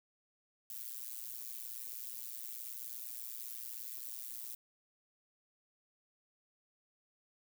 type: noise with amplitude modulation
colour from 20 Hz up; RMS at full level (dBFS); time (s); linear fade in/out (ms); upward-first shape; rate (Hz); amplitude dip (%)
violet; -41; 0.7-4.55; 2; sine; 119; 95
effects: none